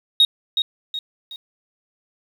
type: tone with echo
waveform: sine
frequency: 3752 Hz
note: A#7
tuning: 11 cents sharp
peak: -8 dBFS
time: 0.2-0.25 s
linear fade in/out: 2 ms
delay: 370 ms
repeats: 3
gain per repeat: -8 dB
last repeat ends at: 1.36 s
effects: tanh soft clip ceiling -8 dBFS + 8-bit